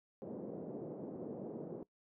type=band-pass noise; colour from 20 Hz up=white; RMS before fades=-45 dBFS; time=0.22-1.83 s; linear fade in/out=0 ms; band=150 to 490 Hz; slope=24 dB/octave; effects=noise-tail reverb RT60 0.1 s tail -21 dB re dry